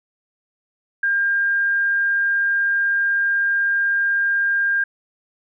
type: tone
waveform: sine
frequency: 1604 Hz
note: G6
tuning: 39 cents sharp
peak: -16 dBFS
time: 1.03-4.84 s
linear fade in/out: 5 ms
effects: none